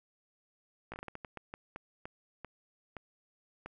slowing click train, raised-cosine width 0.5 ms, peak -27 dBFS, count 15, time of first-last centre 0.92-3.66 s, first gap 17 ms, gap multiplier 1.33, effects none

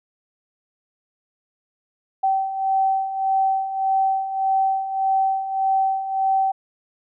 sine beating tone pair, 770 / 771.7 Hz, G5 / G5, -31 / -27 cents, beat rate 1.7 Hz, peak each -25 / -19 dBFS, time 2.23-6.52 s, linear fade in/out 10 ms, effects none

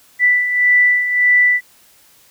sine beating tone pair, 1975.5 / 1977.2 Hz, B6 / B6, 0 / +1 cents, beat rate 1.7 Hz, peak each -18 / -11 dBFS, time 0.19-1.61 s, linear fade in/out 50 ms, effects white hiss -50 dBFS RMS until 2.3 s

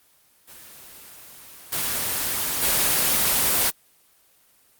white noise with level steps, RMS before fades -44 / -25 / -20 dBFS, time 0.47-3.71 s, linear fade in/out 20 ms, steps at 1.72 / 2.62 s, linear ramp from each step 10 ms, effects white hiss -59 dBFS RMS until 4.79 s + Opus 24 kbps

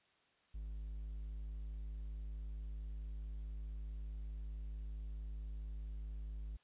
triangle tone, 52.3 Hz, G#1, 13 cents sharp, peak -40 dBFS, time 0.54-6.57 s, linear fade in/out 10 ms, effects white hiss -73 dBFS RMS until 6.63 s + resampled to 8000 Hz

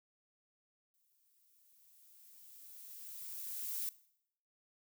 violet noise with exponential growth, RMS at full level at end -38 dBFS, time 0.94-3.89 s, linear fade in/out 1 ms, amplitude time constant 640 ms, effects noise-tail reverb RT60 0.7 s tail -19 dB re dry

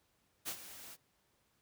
white noise with ADSR envelope, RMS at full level -38 dBFS, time 0.45-0.97 s, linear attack 33 ms, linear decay 73 ms, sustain -13 dB, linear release 41 ms, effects pink hiss -75 dBFS RMS until 1.61 s + high-pass 60 Hz 12 dB/octave

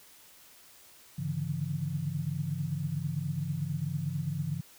sine tone cluster, 100.7 / 142 / 151 / 166.5 Hz, G2 / C#3 / D3 / E3, +47 / +42 / +48 / +18 cents, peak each -40 / -33 / -39 / -35 dBFS, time 1.18-4.61 s, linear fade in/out 10 ms, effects white hiss -56 dBFS RMS until 4.78 s

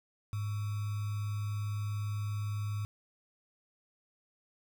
sine tone with sample-and-hold, 103.83 Hz, G#2, in tune, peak -32 dBFS, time 0.33-2.85 s, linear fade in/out 0 ms, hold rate 1225 Hz, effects none

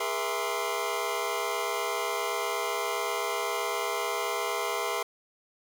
25% pulse tone cluster, 410.7 / 478.4 / 660 / 1046 / 1174 Hz, G#4 / A#4 / E5 / C6 / D6, -19 / +45 / +2 / -1 / -1 cents, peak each -31 / -31 / -31 / -30 / -37 dBFS, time 0-5.03 s, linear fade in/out 5 ms, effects none

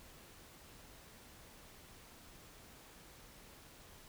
silence, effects pink hiss -58 dBFS RMS until 4.08 s

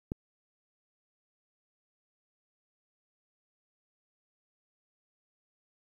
click, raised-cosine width 3 ms, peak -20 dBFS, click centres 0.119 s, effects 10-bit

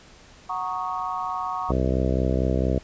sine chord, D# minor seventh, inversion first, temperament equal, 740 / 932.3 / 1108.7 / 1244.5 Hz, F#5 / A#5 / C#6 / D#6, 0 / 0 / 0 / 0 cents, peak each -31 / -32 / -29 / -35 dBFS, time 0.49-1.72 s, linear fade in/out 10 ms
harmonic tone, 64.4 Hz, C2, 27 cents flat, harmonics 1 / 2 / 3 / 4 / 5 / 6 / 7 / 8 / 9 / 10, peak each -24 / -27 / -29 / -30 / -31 / -32 / -32 / -33 / -34 / -34 dBFS, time 1.69-2.79 s, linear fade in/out 5 ms
effects pink hiss -50 dBFS RMS until 2.83 s + resampled to 16000 Hz

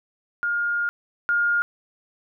sine tone pair in turn, 1417 / 1417 Hz, F6 / F6, +25 / +25 cents, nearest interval unison, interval 0 cents, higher neither, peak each -21 / -18 dBFS, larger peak second, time 0.43-0.89 / 1.29-1.62 s, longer first, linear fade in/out 0 ms, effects none

